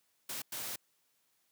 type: noise bursts at uneven times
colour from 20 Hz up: white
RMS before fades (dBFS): -40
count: 2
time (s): 0.29-0.42 / 0.52-0.76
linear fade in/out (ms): 5
effects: white hiss -75 dBFS RMS until 1.51 s + high-pass 100 Hz 12 dB/octave